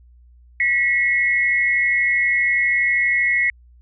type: tone pair together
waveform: sine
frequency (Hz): 1939.5 / 2172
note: B6 / C#7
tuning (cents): -32 / -36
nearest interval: major second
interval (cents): 196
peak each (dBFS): -18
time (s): 0.6-3.5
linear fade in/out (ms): 2
effects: added 60 Hz sine -46 dBFS peak until 3.81 s